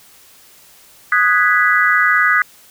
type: chord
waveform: sine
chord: G# minor seventh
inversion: second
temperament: equal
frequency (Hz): 1244.5 / 1480 / 1661.2 / 1975.5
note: D#6 / F#6 / G#6 / B6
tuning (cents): 0 / 0 / 0 / 0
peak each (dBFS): -16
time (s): 1.12-2.42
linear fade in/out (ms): 2
effects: white hiss -46 dBFS RMS until 2.7 s